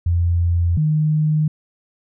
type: tone pair in turn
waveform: sine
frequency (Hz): 86 / 153.68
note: F2 / D#3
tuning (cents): -26 / -21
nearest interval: minor seventh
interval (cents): 1005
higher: second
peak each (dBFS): -14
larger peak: neither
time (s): 0.06-0.77 / 0.77-1.48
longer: neither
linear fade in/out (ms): 5
effects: none